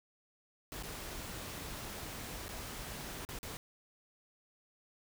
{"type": "noise with dropouts", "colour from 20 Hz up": "pink", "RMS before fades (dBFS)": -44, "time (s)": [0.72, 3.57], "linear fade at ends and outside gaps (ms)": 0, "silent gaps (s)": [[0.826, 0.834], [2.482, 2.49], [3.25, 3.289], [3.388, 3.43]], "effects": []}